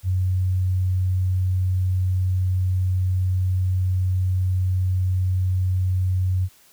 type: tone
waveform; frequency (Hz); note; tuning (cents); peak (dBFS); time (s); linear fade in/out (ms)
sine; 92.5; F#2; 0; -18; 0.03-6.49; 50
effects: white hiss -54 dBFS RMS until 6.72 s